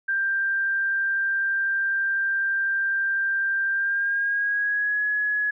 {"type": "tone with pitch glide", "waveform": "sine", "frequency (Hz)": [1583, 1686.8], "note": ["G6", "G#6"], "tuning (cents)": [17, 26], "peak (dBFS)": -21, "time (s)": [0.08, 5.51], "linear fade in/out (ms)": 10, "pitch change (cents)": 109, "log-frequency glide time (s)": [3.71, 5.05], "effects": []}